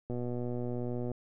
click train, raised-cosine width 2 ms, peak -24 dBFS, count 125, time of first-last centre 0.1-1.116 s, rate 122 Hz, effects none

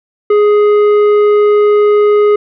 sine tone with tanh clipping, 416.4 Hz, G#4, 5 cents sharp, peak -7 dBFS, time 0.3-2.36 s, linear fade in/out 5 ms, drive 9 dB, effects none

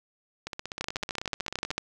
two click trains, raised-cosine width 0.2 ms, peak -12 / -17 dBFS, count 14 / 21, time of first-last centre 0.81-1.78 / 0.47-1.712 s, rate 13.4 / 16.1 Hz, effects none

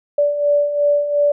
sine beating tone pair, 579 / 581.8 Hz, D5 / D5, -25 / -16 cents, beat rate 2.8 Hz, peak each -21 / -14 dBFS, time 0.18-1.32 s, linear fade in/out 5 ms, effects none

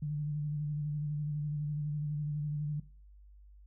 sine tone with vibrato, 148.7 Hz, D3, 22 cents sharp, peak -32 dBFS, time 0.02-2.8 s, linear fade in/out 5 ms, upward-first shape square, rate 12 Hz, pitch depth 26 cents each way, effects noise-tail reverb RT60 0.4 s tail -17 dB re dry + added 50 Hz sine -53 dBFS peak until 3.66 s

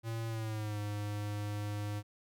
square tone with pitch glide, 113.8 to 103.75 Hz, A#2 to G#2, -41 to -1 cents, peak -36 dBFS, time 0.03-2.03 s, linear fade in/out 50 ms, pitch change -160 cents, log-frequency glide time 0.28-0.79 s, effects none

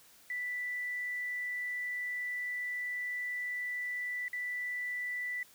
sine tone with dropouts, 1975.5 Hz, B6, in tune, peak -34 dBFS, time 0.3-5.43 s, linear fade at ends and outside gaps 2 ms, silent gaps 4.282-4.331 s, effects white hiss -60 dBFS RMS until 5.54 s

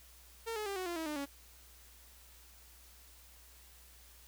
sawtooth tone with pitch steps, 455.9 / 425.4 / 396.9 / 370.3 / 345.5 / 322.4 / 300.8 / 280.6 Hz, A#4 / G#4 / G4 / F#4 / F4 / E4 / D4 / C#4, -39 / +42 / +22 / +1 / -19 / -38 / +42 / +21 cents, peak -33 dBFS, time 0.46-1.26 s, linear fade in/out 20 ms, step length 100 ms, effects added 60 Hz sine -60 dBFS peak until 4.27 s + white hiss -60 dBFS RMS until 4.27 s

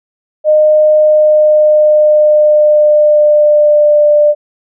sine tone with pitch glide, 612 to 594.2 Hz, D#5 to D5, -29 to +20 cents, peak -4 dBFS, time 0.44-4.35 s, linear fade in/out 50 ms, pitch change -51 cents, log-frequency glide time 0.96-4.08 s, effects none

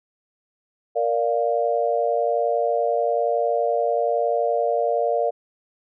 sine chord, Bb major, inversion none, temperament equal, 466.2 / 587.3 / 698.5 Hz, Bb4 / D5 / F5, 0 / 0 / 0 cents, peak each -23 dBFS, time 0.95-5.31 s, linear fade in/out 20 ms, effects none

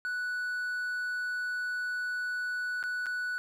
triangle tone with dropouts, 1480 Hz, F#6, in tune, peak -29 dBFS, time 0.05-3.38 s, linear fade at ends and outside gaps 0 ms, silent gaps 2.828-2.838 / 3.059-3.066 s, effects none

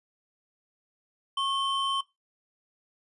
triangle tone pair together, 1090 / 3086 Hz, C#6 / G7, -29 / -28 cents, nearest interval octave + tritone, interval 1801 cents, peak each -27 dBFS, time 1.37-2.01 s, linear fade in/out 5 ms, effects noise-tail reverb RT60 0.2 s tail -19 dB re dry + resampled to 24000 Hz

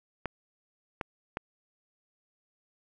clicks, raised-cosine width 0.5 ms, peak -17 dBFS, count 3, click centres 0.257 / 1.012 / 1.371 s, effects none

